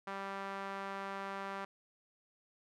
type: tone with band-pass filter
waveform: sawtooth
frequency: 196 Hz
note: G3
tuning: in tune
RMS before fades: -42 dBFS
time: 0.07-1.65 s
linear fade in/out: 5 ms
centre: 1200 Hz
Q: 1.3
effects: none